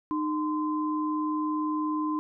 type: tone pair together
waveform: sine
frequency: 306.2 / 1032 Hz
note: D#4 / C6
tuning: -28 / -24 cents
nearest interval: octave + major sixth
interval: 2104 cents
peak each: -27 / -31 dBFS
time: 0.11-2.19 s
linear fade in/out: 0 ms
effects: none